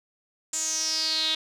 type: tone with band-pass filter sweep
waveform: sawtooth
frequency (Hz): 316.1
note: D#4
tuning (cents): +27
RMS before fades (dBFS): -27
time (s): 0.53-1.35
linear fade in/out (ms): 5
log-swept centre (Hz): 7400 to 3600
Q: 7.8
effects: none